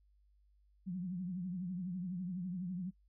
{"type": "tone with vibrato", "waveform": "sine", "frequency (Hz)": 181, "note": "F#3", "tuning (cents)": -38, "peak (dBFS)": -37, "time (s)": [0.86, 2.91], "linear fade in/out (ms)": 20, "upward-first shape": "triangle", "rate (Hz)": 12, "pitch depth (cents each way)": 120, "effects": ["noise-tail reverb RT60 0.1 s tail -26 dB re dry", "added 50 Hz sine -66 dBFS peak until 3.08 s"]}